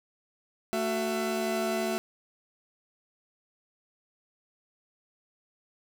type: tone cluster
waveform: 40% pulse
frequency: 222.6 / 370.5 / 669 Hz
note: A3 / F#4 / E5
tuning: +20 / +2 / +25 cents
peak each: -32 / -31 / -31 dBFS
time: 0.73-1.98 s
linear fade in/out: 0 ms
effects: none